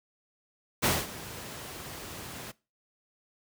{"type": "noise with ADSR envelope", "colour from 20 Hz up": "pink", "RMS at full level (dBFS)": -23, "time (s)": [0.82, 2.52], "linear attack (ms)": 23, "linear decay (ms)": 220, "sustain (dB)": -18, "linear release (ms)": 16, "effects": ["noise-tail reverb RT60 0.3 s tail -22 dB re dry", "high-pass 80 Hz 12 dB/octave"]}